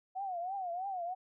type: tone with vibrato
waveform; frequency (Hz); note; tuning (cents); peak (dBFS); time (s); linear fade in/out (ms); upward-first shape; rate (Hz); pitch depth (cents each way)
sine; 737; F#5; -7; -35; 0.15-1.15; 20; triangle; 3.1; 160
effects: none